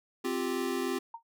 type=chord; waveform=square; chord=C suspended fourth; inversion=none; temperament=equal; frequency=261.6 / 349.2 / 392 Hz; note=C4 / F4 / G4; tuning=0 / 0 / 0 cents; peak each=-35 dBFS; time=0.24-0.99 s; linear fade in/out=10 ms
type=tone with exponential decay; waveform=sine; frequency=922 Hz; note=A#5; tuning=19 cents flat; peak=-35 dBFS; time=1.14-1.23 s; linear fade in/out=5 ms; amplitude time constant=18 ms
effects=none